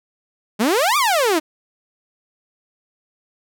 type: exponential two-way sweep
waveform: sawtooth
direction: up then down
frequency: 196 to 1231 to 295.1 Hz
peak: -11 dBFS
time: 0.59-1.4 s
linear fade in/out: 20 ms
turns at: 0.97 s
effects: none